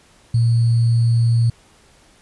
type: tone with sample-and-hold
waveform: sine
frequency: 116.54 Hz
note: A#2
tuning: in tune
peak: -12 dBFS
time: 0.34-1.5 s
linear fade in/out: 5 ms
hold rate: 4410 Hz
effects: pink hiss -52 dBFS RMS until 2.21 s + resampled to 24000 Hz